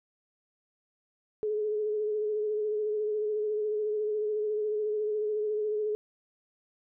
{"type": "tone with vibrato", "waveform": "sine", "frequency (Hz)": 424.6, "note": "G#4", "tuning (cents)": 38, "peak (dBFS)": -27, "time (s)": [1.43, 5.95], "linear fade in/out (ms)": 0, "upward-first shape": "sine", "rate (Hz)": 14, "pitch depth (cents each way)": 30, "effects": []}